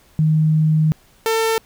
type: tone pair in turn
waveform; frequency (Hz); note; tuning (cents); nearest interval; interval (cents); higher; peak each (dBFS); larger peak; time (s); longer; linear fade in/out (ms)
sine / sawtooth; 156 / 448.4; D#3 / A4; +5 / +33; octave + tritone; 1828; second; -12; neither; 0.19-0.92 / 1.26-1.58; first; 0
effects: pink hiss -53 dBFS RMS until 1.65 s